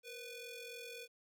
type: ring-modulated tone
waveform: sawtooth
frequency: 987.8 Hz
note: B5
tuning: in tune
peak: -40 dBFS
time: 0.03-1.08 s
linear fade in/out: 50 ms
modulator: 1460 Hz
effects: 13-bit